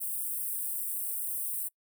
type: high-pass noise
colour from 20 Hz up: white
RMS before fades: -34 dBFS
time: 0-1.69 s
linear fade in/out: 20 ms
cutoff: 8300 Hz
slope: 96 dB/octave
effects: noise-tail reverb RT60 0.1 s tail -24 dB re dry